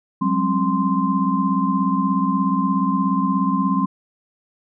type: tone cluster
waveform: sine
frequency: 183.8 / 200.6 / 267.7 / 1043 Hz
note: F#3 / G3 / C4 / C6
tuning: -11 / +40 / +40 / -6 cents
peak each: -22 dBFS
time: 0.21-3.86 s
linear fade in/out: 10 ms
effects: none